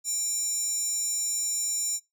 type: tone with high-pass filter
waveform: square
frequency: 787 Hz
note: G5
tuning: 7 cents sharp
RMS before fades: -29 dBFS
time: 0.04-2 s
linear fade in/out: 50 ms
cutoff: 7000 Hz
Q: 6.8
effects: noise-tail reverb RT60 0.2 s tail -23 dB re dry